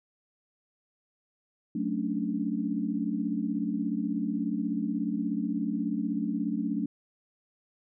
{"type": "chord", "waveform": "sine", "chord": "D major seventh", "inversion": "first", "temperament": "equal", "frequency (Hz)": [185, 220, 277.2, 293.7], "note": ["F#3", "A3", "C#4", "D4"], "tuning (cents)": [0, 0, 0, 0], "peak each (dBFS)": [-34, -31, -34, -33], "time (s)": [1.75, 6.86], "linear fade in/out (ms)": 5, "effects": []}